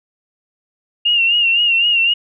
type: tone with vibrato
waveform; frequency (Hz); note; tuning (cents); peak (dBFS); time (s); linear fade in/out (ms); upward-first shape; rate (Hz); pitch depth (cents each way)
sine; 2794; F7; 0; -11; 1.05-2.14; 10; sine; 3.9; 60
effects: none